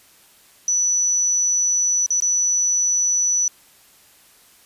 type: tone with dropouts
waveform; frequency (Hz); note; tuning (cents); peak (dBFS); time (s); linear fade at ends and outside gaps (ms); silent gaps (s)
sine; 5940; F#8; +6; -16; 0.68-3.48; 1; 2.062-2.105 / 2.202-2.222
effects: white hiss -52 dBFS RMS until 4.65 s + resampled to 32000 Hz